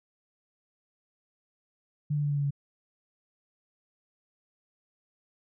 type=tone with pitch steps; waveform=sine; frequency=148 / 146.64 / 145.29 / 143.95 / 142.63 / 141.32 Hz; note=D3 / D3 / D3 / D3 / C#3 / C#3; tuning=+14 / -2 / -18 / -34 / +50 / +34 cents; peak=-25 dBFS; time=2.1-2.508 s; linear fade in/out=10 ms; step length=68 ms; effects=none